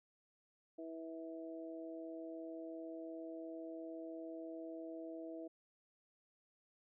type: harmonic tone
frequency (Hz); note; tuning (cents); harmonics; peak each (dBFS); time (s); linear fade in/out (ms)
162.9; E3; -20; 2 / 3 / 4; -47 / -53 / -50; 0.78-5.48; 10
effects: none